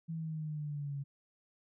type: exponential sweep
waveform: sine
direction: down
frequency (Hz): 164.81 to 138.7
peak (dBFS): -36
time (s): 0.08-1.04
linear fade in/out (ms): 20
effects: none